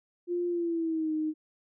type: tone with pitch glide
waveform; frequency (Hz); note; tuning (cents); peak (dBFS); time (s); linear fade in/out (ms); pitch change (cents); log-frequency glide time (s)
sine; 350.5 to 310.5; F4 to D#4; +6 to -3; -27; 0.27-1.34; 50; -209; 0.48-1.13
effects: none